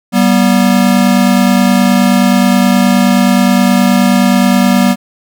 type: tone pair together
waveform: square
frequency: 192.8 / 242.3 Hz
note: G3 / B3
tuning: -28 / -33 cents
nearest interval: major third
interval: 395 cents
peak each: -10 dBFS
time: 0.12-4.96 s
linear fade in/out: 50 ms
effects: none